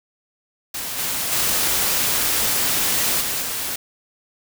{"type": "noise with level steps", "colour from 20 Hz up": "white", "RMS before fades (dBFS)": [-28, -24, -20, -24, -26], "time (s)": [0.74, 3.76], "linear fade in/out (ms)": 5, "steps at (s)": [0.97, 1.31, 3.2, 3.41], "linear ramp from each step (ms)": 20, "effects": []}